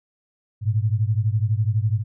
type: beating tone pair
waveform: sine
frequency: 103.83 / 115.83 Hz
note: G#2 / A#2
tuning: 0 / -11 cents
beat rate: 12 Hz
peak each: -20 / -22 dBFS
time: 0.61-2.04 s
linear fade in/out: 50 ms
effects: none